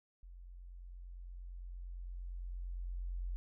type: tone with level ramp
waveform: sine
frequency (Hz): 44.37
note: F1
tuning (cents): +28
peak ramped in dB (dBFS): -50 to -36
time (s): 0.23-3.36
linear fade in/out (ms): 0
effects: none